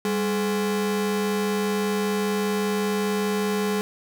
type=ring-modulated tone; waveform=45% pulse; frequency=311.1 Hz; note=D#4; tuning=in tune; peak=-19 dBFS; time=0.05-3.81 s; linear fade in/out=0 ms; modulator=113 Hz; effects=10-bit